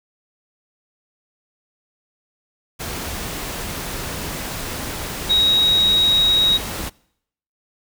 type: tone in noise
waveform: sine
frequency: 3801 Hz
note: A#7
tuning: 33 cents sharp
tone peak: -13 dBFS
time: 5.29-6.58 s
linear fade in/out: 20 ms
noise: pink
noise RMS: -28 dBFS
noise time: 2.79-6.9 s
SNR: +12 dB
effects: noise-tail reverb RT60 0.7 s tail -24 dB re dry